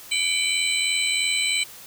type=tone cluster; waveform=sine; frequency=2283 / 2366 / 3036 / 3993 / 8050 Hz; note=D7 / D7 / F#7 / B7 / B8; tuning=-50 / +12 / +44 / +18 / +32 cents; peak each=-27 dBFS; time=0.11-1.64 s; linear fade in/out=10 ms; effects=white hiss -43 dBFS RMS until 1.86 s